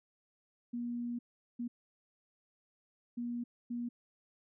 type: tone bursts at uneven times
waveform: sine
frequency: 239.4 Hz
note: A#3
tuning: 46 cents sharp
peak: -35 dBFS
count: 4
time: 0.73-1.19 / 1.59-1.68 / 3.17-3.44 / 3.7-3.89 s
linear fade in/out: 10 ms
effects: none